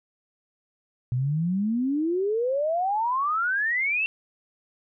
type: exponential sweep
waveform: sine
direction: up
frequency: 120 to 2725 Hz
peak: -22 dBFS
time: 1.12-4.06 s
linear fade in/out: 0 ms
effects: none